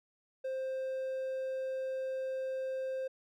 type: tone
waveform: triangle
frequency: 525 Hz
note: C5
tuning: 6 cents sharp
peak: -32 dBFS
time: 0.44-3.08 s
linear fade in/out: 10 ms
effects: none

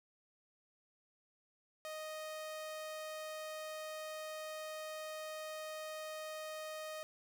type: tone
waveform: sawtooth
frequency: 622.3 Hz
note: D#5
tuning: in tune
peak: -39 dBFS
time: 1.85-7.03 s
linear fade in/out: 0 ms
effects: none

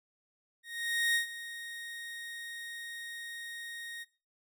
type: tone with ADSR envelope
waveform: 30% pulse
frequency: 1864.7 Hz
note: A#6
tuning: in tune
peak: -23 dBFS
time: 0.63-4.05 s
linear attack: 520 ms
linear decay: 110 ms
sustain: -15 dB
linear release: 29 ms
effects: noise-tail reverb RT60 0.4 s tail -21 dB re dry

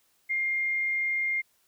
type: tone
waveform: sine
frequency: 2117 Hz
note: C7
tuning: 20 cents sharp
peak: -25 dBFS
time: 0.29-1.42 s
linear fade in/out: 20 ms
effects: white hiss -68 dBFS RMS until 1.67 s

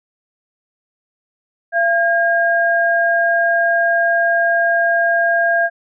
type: tone pair together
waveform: sine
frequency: 680 / 1620.5 Hz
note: F5 / G#6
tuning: -46 / -43 cents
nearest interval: octave + minor third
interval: 1503 cents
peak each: -15 dBFS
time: 1.72-5.7 s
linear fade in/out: 50 ms
effects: none

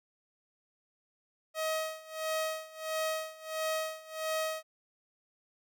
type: tone with tremolo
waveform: sawtooth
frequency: 633 Hz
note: D#5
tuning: 30 cents sharp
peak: -26 dBFS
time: 1.54-4.63 s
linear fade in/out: 50 ms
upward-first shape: sine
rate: 1.5 Hz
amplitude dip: 90%
effects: none

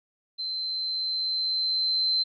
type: tone with level ramp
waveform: sine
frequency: 4092 Hz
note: C8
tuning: 39 cents flat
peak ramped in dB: -29 to -21 dBFS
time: 0.38-2.24 s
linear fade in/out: 20 ms
effects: none

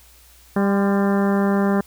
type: harmonic tone with a mistuned harmonic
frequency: 198.5 Hz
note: G3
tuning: 22 cents sharp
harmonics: 1 / 2 / 3 / 4 / 5 / 6 / 7 / 8 / 9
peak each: -17 / -23 / -27 / -29 / -31 / -33 / -34 / -35 / -36 dBFS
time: 0.56-1.81 s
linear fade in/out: 5 ms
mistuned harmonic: 5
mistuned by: +55 cents
effects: added 60 Hz sine -51 dBFS peak until 1.86 s + white hiss -51 dBFS RMS until 1.86 s

